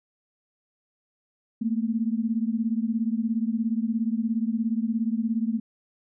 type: beating tone pair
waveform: sine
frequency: 220 / 237 Hz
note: A3 / A#3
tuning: 0 / +29 cents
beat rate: 17 Hz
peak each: -25 / -27 dBFS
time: 1.61-5.6 s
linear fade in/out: 10 ms
effects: none